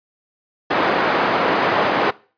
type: band-pass noise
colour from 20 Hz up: white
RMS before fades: -18 dBFS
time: 0.7-2.11 s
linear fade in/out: 10 ms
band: 240 to 1200 Hz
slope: 12 dB/octave
effects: noise-tail reverb RT60 0.4 s tail -22 dB re dry + resampled to 11025 Hz